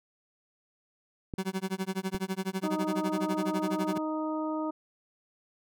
clicks, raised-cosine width 3 ms, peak -22 dBFS, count 2, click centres 1.338 / 2.147 s
30% pulse tone with tremolo, 189.8 Hz, F#3, 44 cents sharp, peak -25 dBFS, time 1.38-3.98 s, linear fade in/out 5 ms, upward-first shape sine, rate 12 Hz, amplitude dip 100%
harmonic tone, 311.1 Hz, D#4, in tune, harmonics 1 / 2 / 3 / 4, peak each -31 / -36 / -38 / -40 dBFS, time 2.63-4.71 s, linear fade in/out 10 ms
effects none

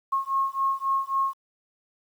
sine beating tone pair, 1082 / 1085.7 Hz, C#6 / C#6, -42 / -36 cents, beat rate 3.7 Hz, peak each -26 dBFS, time 0.12-1.34 s, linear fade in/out 10 ms, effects 9-bit

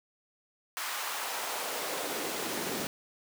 pink noise with high-pass filter sweep, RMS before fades -35 dBFS, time 0.77-2.87 s, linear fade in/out 0 ms, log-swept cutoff 1200 to 210 Hz, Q 1.4, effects none

